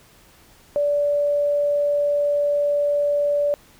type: tone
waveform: sine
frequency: 580 Hz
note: D5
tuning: 22 cents flat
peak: -17 dBFS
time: 0.76-3.54 s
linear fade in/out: 0 ms
effects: pink hiss -52 dBFS RMS until 3.79 s